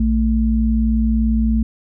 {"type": "tone pair together", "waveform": "sine", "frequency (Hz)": [58.83, 222.1], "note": ["A#1", "A3"], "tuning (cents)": [17, 16], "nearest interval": "octave + major seventh", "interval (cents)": 2299, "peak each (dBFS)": -16, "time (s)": [0, 1.63], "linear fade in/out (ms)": 5, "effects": []}